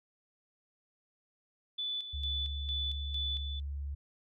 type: tone with tremolo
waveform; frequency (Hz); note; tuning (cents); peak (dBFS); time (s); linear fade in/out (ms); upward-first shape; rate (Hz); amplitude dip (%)
sine; 3481; A7; -19; -33; 1.78-3.6; 10; square; 2.2; 60
type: tone with pitch glide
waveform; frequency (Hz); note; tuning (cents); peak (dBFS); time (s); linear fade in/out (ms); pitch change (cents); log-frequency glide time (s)
sine; 71.3 to 70.68; C#2 to C#2; +49 to +34; -35; 2.13-3.95; 10; -15; 3.17-3.29
effects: none